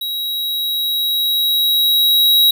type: tone with level ramp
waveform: square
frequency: 3847 Hz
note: B7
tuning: 46 cents flat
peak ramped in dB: -21 to -9 dBFS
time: 0.01-2.51 s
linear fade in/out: 5 ms
effects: none